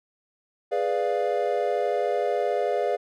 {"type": "chord", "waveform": "triangle", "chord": "G# diminished seventh", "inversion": "none", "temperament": "equal", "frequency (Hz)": [415.3, 493.9, 587.3, 698.5], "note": ["G#4", "B4", "D5", "F5"], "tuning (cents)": [0, 0, 0, 0], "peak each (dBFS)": -26, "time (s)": [0.71, 2.97], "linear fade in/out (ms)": 20, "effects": []}